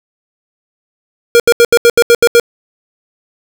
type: tone bursts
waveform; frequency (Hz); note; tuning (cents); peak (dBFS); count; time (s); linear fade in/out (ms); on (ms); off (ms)
square; 472.1; A#4; +22; -4; 9; 1.35-2.398; 0; 48; 77
effects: none